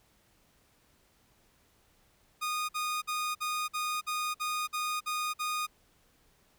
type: tone bursts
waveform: sawtooth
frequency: 1232 Hz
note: D#6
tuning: 17 cents flat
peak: -27 dBFS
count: 10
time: 2.41-5.669 s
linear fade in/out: 20 ms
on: 280 ms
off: 51 ms
effects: pink hiss -67 dBFS RMS until 6.58 s